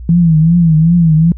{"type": "tone with vibrato", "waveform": "sine", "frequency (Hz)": 164.81, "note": "E3", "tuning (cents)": 0, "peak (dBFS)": -5, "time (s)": [0.09, 1.32], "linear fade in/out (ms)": 2, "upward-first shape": "triangle", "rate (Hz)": 2.6, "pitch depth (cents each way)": 120, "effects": ["added 60 Hz sine -24 dBFS peak until 1.37 s"]}